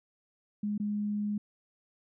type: tone with dropouts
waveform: sine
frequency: 207.7 Hz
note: G#3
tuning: in tune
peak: -29 dBFS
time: 0.63-1.38 s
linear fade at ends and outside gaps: 5 ms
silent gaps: 0.779-0.799 s
effects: none